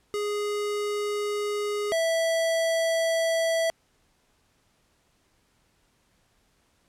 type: tone pair in turn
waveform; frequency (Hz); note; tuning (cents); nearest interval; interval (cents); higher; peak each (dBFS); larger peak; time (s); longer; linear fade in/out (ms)
square; 414.2 / 657.5; G#4 / E5; -5 / -5; minor sixth; 800; second; -27 / -23; second; 0.14-1.92 / 1.92-3.7; neither; 0
effects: pink hiss -67 dBFS RMS until 6.88 s + low-pass 11000 Hz 12 dB/octave